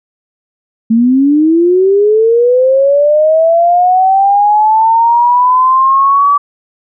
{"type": "linear sweep", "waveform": "sine", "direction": "up", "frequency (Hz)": [220, 1154], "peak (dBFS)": -5, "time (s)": [0.9, 6.38], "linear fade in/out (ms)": 10, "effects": []}